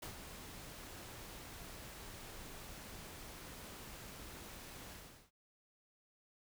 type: noise with ADSR envelope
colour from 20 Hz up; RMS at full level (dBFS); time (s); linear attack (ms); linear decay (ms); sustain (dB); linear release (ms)
pink; -45; 0.02-5.31; 8; 98; -6; 400
effects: none